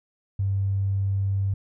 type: tone with tanh clipping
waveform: triangle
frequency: 98 Hz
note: G2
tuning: in tune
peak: -21 dBFS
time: 0.39-1.54 s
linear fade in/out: 5 ms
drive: 3 dB
effects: none